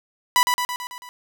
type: tone with echo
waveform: sawtooth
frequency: 987.8 Hz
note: B5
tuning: in tune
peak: -10 dBFS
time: 0.36-0.43 s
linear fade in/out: 0 ms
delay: 110 ms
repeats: 6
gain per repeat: -4 dB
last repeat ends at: 1.09 s
effects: none